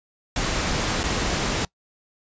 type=noise with dropouts; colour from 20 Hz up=pink; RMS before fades=-24 dBFS; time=0.36-1.65 s; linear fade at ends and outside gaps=2 ms; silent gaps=1.033-1.038 s; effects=noise-tail reverb RT60 0.1 s tail -24 dB re dry + resampled to 16000 Hz